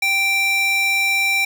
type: tone with high-pass filter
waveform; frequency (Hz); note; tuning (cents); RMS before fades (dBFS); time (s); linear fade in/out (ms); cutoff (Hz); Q
square; 784; G5; 0; -18; 0.02-1.45; 5; 1900; 9.8
effects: none